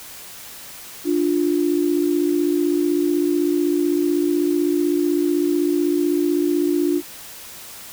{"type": "tone pair together", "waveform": "sine", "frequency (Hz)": [295.5, 351.4], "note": ["D4", "F4"], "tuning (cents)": [11, 11], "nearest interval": "minor third", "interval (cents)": 300, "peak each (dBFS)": -19, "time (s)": [1.04, 7.02], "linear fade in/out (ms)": 50, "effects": ["white hiss -38 dBFS RMS until 7.92 s"]}